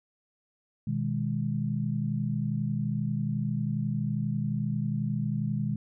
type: chord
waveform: sine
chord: G# minor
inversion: first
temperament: equal with one note detuned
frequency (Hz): 123.47 / 155.56 / 205.9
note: B2 / D#3 / G#3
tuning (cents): 0 / 0 / -15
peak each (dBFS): -31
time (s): 0.87-5.76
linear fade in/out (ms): 5
effects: none